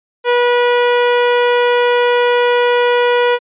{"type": "tone", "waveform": "sawtooth", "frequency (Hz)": 485.9, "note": "B4", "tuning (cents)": -28, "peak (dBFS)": -6, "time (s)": [0.24, 3.39], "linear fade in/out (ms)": 50, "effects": ["resampled to 8000 Hz"]}